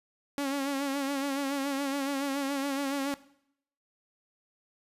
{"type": "tone with vibrato", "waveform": "sawtooth", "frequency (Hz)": 277.2, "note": "C#4", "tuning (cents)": 0, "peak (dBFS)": -25, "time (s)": [0.38, 3.14], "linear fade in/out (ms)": 0, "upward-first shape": "sine", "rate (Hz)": 7.1, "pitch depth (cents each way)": 53, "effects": ["noise-tail reverb RT60 0.7 s tail -18 dB re dry", "resampled to 32000 Hz"]}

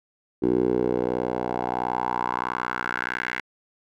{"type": "tone with band-pass filter sweep", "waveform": "10% pulse", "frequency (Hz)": 61.5, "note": "B1", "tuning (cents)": -7, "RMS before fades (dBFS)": -26, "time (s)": [0.42, 3.41], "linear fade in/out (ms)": 10, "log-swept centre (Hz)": [350, 1900], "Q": 3.4, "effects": []}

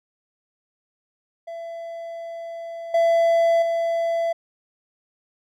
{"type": "tone with level steps", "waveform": "triangle", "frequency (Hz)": 670, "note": "E5", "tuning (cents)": 28, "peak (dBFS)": [-29, -13, -18], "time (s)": [1.47, 4.33], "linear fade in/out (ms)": 10, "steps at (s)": [2.94, 3.62], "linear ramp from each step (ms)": 5, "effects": []}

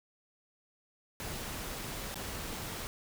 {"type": "noise with dropouts", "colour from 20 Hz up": "pink", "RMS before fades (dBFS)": -40, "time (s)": [1.2, 2.87], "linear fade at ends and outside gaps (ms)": 0, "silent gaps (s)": [2.143, 2.157], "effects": []}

